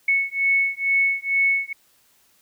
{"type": "beating tone pair", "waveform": "sine", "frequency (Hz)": [2206, 2208.2], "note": ["C#7", "C#7"], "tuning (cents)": [-9, -7], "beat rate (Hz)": 2.2, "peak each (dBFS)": -21, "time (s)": [0.08, 1.73], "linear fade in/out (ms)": 5, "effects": ["white hiss -60 dBFS RMS until 2.41 s"]}